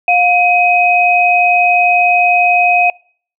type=tone pair together; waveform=sine; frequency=710.8 / 2522 Hz; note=F5 / D#7; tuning=+30 / +23 cents; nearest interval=octave + minor seventh; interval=2193 cents; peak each=-10 dBFS; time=0.08-2.9 s; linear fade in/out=2 ms; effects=noise-tail reverb RT60 0.5 s tail -26 dB re dry